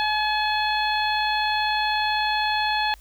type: harmonic tone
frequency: 852 Hz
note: G#5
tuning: 44 cents sharp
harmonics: 1 / 2 / 3 / 4 / 5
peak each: -23 / -27 / -30 / -30 / -31 dBFS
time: 0-2.94 s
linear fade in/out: 0 ms
effects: added 50 Hz sine -46 dBFS peak until 3 s + white hiss -56 dBFS RMS until 3 s